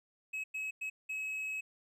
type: tone bursts at uneven times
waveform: triangle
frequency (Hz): 2565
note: E7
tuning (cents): -48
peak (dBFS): -34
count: 4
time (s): 0.33-0.44 / 0.54-0.71 / 0.81-0.9 / 1.09-1.61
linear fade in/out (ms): 10
effects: none